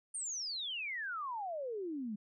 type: exponential sweep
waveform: sine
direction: down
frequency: 9170 to 200 Hz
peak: -37 dBFS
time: 0.14-2.16 s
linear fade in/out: 10 ms
effects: none